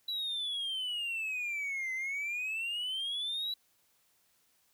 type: exponential two-way sweep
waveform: triangle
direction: down then up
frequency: 3951 to 2042 to 3951 Hz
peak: -31 dBFS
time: 0.08-3.54 s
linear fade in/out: 5 ms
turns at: 1.93 s
effects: tanh soft clip ceiling -27 dBFS + white hiss -71 dBFS RMS until 4.73 s